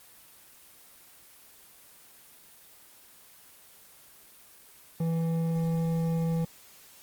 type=tone with hard clipping; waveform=sine; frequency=164.81 Hz; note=E3; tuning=in tune; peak=-27 dBFS; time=5-6.45 s; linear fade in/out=5 ms; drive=9 dB; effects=white hiss -54 dBFS RMS until 7.02 s + Opus 24 kbps